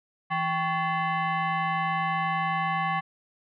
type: tone with frequency modulation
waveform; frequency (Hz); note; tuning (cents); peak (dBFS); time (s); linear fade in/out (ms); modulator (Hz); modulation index
sine; 164.81; E3; 0; -24; 0.3-3.01; 20; 948; 1.8
effects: none